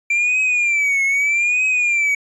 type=tone with vibrato; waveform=triangle; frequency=2351 Hz; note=D7; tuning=1 cent sharp; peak=-13 dBFS; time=0.1-2.15 s; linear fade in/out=5 ms; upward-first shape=triangle; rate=0.8 Hz; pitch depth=140 cents each way; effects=resampled to 24000 Hz